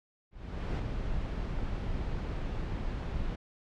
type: noise with ADSR envelope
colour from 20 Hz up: brown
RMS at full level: -30 dBFS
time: 0.31-3.36 s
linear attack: 480 ms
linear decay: 8 ms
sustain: -4 dB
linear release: 10 ms
effects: low-pass 4000 Hz 12 dB/octave